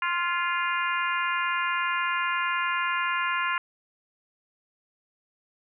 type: harmonic tone with a mistuned harmonic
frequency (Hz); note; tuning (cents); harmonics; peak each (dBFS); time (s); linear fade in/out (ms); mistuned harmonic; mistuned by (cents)
349.1; F4; -1; 3 / 4 / 5 / 6 / 7 / 8; -28 / -30 / -32 / -34 / -35 / -36; 0.02-3.58; 2; 5; -23
effects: none